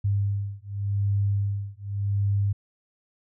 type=beating tone pair; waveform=sine; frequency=100 / 100.87 Hz; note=G2 / G2; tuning=+35 / +50 cents; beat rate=0.87 Hz; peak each=-26 / -26 dBFS; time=0.04-2.53 s; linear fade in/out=10 ms; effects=none